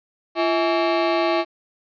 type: ring-modulated tone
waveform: 30% pulse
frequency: 493.9 Hz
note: B4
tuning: in tune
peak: -12 dBFS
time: 0.35-1.45 s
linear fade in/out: 50 ms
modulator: 152 Hz
effects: resampled to 11025 Hz + 9-bit